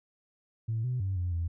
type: tone with pitch steps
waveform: sine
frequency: 112.2 / 125.6 / 95.9 / 88.9 / 84.5 Hz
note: A2 / B2 / G2 / F2 / E2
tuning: +34 / +30 / -37 / +31 / +43 cents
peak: -27 dBFS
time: 0.68-1.48 s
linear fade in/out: 10 ms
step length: 160 ms
effects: tanh soft clip ceiling -24 dBFS